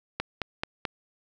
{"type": "click train", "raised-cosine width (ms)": 0.3, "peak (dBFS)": -12, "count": 4, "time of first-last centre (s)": [0.2, 0.852], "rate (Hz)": 4.6, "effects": []}